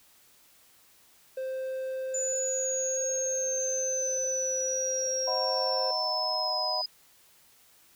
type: tone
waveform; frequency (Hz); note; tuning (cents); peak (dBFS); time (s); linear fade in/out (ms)
triangle; 523.3; C5; 0; -29; 1.37-5.91; 5
type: exponential sweep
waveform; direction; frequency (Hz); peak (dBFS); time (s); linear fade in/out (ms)
sine; down; 7020 to 4978; -29; 2.14-6.86; 5
type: chord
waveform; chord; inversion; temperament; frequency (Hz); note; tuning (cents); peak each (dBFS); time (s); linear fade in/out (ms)
sine; B major; first; equal; 622.3 / 740 / 987.8; D#5 / F#5 / B5; 0 / 0 / 0; -34; 5.27-6.82; 10
effects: white hiss -60 dBFS RMS until 7.95 s